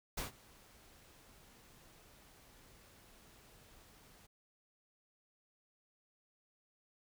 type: noise with ADSR envelope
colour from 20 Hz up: pink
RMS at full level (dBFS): -38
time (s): 0.17-4.27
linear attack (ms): 10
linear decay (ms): 130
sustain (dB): -24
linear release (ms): 13
effects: none